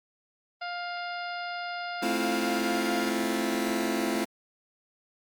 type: harmonic tone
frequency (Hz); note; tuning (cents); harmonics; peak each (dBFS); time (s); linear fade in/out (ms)
703; F5; +11; 1 / 2 / 3 / 4 / 5 / 6 / 7; -35 / -37 / -43 / -45 / -49 / -49 / -46; 0.61-3.1; 10
type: chord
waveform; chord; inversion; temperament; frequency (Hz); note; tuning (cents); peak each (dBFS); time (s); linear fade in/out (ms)
sawtooth; F major seventh; first; just; 218.3 / 261.9 / 327.4 / 349.2; A3 / C4 / E4 / F4; -13 / +2 / -12 / 0; -28; 2.02-4.25; 10
effects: Opus 32 kbps